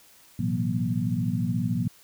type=tone cluster; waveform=sine; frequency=111.4 / 124.9 / 167.4 / 186.3 / 239.1 Hz; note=A2 / B2 / E3 / F#3 / A#3; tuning=+22 / +20 / +27 / +12 / +44 cents; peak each=-30 dBFS; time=0.39-1.88 s; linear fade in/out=5 ms; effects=white hiss -55 dBFS RMS until 2.03 s